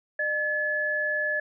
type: tone pair together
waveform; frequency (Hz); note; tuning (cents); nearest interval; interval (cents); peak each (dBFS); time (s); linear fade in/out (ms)
sine; 605 / 1714.2; D#5 / A6; -49 / -46; octave + tritone; 1803; -31 / -25; 0.19-1.4; 5
effects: none